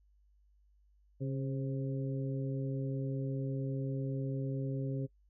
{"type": "harmonic tone with a mistuned harmonic", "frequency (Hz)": 135.5, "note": "C#3", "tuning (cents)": -39, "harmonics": [1, 2, 3, 4], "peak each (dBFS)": [-34, -40, -44, -46], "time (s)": [1.2, 5.07], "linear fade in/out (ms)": 20, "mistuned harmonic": 4, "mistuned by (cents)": -34, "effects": ["noise-tail reverb RT60 0.1 s tail -22 dB re dry", "added 50 Hz sine -64 dBFS peak until 5.29 s"]}